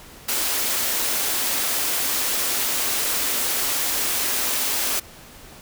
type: high-pass noise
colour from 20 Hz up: white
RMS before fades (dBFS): -23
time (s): 0.28-5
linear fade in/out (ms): 10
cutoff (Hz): 220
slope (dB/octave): 96
effects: pink hiss -44 dBFS RMS until 5.61 s